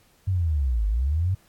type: linear two-way sweep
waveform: sine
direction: down then up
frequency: 98 to 49.16 to 98 Hz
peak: -20 dBFS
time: 0.27-1.35 s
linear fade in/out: 10 ms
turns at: 0.87 s
effects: pink hiss -60 dBFS RMS until 1.48 s + AAC 64 kbps